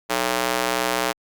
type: tone with high-pass filter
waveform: square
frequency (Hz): 61.74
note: B1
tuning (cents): 0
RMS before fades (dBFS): -23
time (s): 0.09-1.13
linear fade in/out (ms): 20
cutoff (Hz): 550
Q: 0.77
effects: Opus 48 kbps